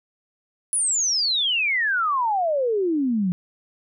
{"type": "exponential sweep", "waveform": "sine", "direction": "down", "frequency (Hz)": [10270, 173.1], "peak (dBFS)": -19, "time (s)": [0.73, 3.32], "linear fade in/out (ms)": 0, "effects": []}